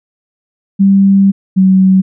sine tone pair in turn, 196 / 189.09 Hz, G3 / F#3, 0 / +38 cents, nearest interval minor second, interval 62 cents, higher first, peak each -4 dBFS, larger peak neither, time 0.79-1.32 / 1.56-2.02 s, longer first, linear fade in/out 20 ms, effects none

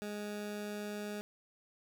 20% pulse tone, 207.7 Hz, G#3, in tune, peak -34 dBFS, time 0.02-1.21 s, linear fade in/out 0 ms, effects none

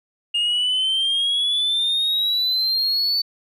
sine exponential sweep, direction up, 2830 to 4521 Hz, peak -15 dBFS, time 0.34-3.22 s, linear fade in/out 10 ms, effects tanh soft clip ceiling -16 dBFS + MP3 64 kbps

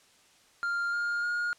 triangle tone with pitch steps, 1396.9 / 1412.3 / 1427.9 Hz, F6 / F6 / F6, 0 / +19 / +38 cents, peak -26 dBFS, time 0.63-1.53 s, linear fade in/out 0 ms, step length 300 ms, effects white hiss -61 dBFS RMS until 1.58 s + low-pass 8000 Hz 12 dB/octave

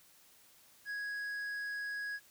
sine tone with tanh clipping, 1661.2 Hz, G#6, in tune, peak -38 dBFS, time 0.85-2.2 s, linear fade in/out 50 ms, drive 6 dB, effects white hiss -63 dBFS RMS until 2.3 s

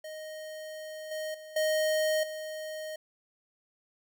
square tone with level steps, 622.3 Hz, D#5, in tune, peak -40 / -34 / -45 / -26 / -37 dBFS, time 0.04-2.96 s, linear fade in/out 5 ms, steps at 1.11 / 1.34 / 1.56 / 2.23 s, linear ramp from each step 5 ms, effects none

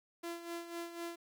sawtooth tone with tremolo, 340.1 Hz, F4, 46 cents flat, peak -35 dBFS, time 0.23-1.16 s, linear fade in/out 10 ms, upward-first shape sine, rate 4 Hz, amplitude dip 65%, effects 11-bit

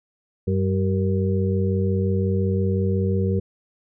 harmonic tone with a mistuned harmonic, 96.1 Hz, G2, 34 cents flat, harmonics 1 / 2 / 4 / 5, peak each -21 / -24 / -27 / -28 dBFS, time 0.47-3.4 s, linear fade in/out 10 ms, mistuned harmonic 5, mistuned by -38 cents, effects none

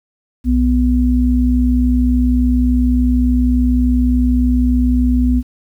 sine tone pair together, 61.74 / 248.7 Hz, B1 / B3, 0 / +12 cents, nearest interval 2 octaves, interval 2412 cents, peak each -13 dBFS, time 0.44-5.43 s, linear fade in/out 50 ms, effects 8-bit

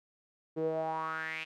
sawtooth tone with band-pass filter sweep, 159.3 Hz, D#3, 41 cents sharp, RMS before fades -35 dBFS, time 0.56-1.45 s, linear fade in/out 20 ms, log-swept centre 390 to 2700 Hz, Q 6.2, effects none

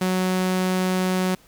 sawtooth tone, 185 Hz, F#3, in tune, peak -16 dBFS, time 0.01-1.35 s, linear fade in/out 5 ms, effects pink hiss -54 dBFS RMS until 1.47 s

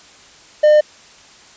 triangle tone, 604 Hz, D5, 48 cents sharp, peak -5 dBFS, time 0.63-0.81 s, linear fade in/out 10 ms, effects white hiss -44 dBFS RMS until 1.56 s + resampled to 16000 Hz

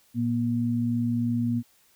sine tone pair together, 115.5 / 238.5 Hz, A#2 / A#3, -16 / +40 cents, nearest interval octave + minor second, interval 1256 cents, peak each -28 / -24 dBFS, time 0.14-1.63 s, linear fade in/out 50 ms, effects white hiss -62 dBFS RMS until 1.95 s

